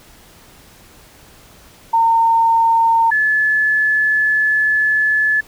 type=tone pair in turn; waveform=sine; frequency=913 / 1723.5 Hz; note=A#5 / A6; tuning=-36 / -36 cents; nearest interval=major seventh; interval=1100 cents; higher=second; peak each=-10 / -12 dBFS; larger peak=first; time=1.93-3.11 / 3.11-5.41 s; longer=second; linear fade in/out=10 ms; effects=pink hiss -45 dBFS RMS until 5.47 s